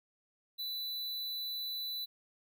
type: tone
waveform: square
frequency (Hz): 3981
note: B7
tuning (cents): +13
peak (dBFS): -37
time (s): 0.58-2.06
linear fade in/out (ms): 20
effects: none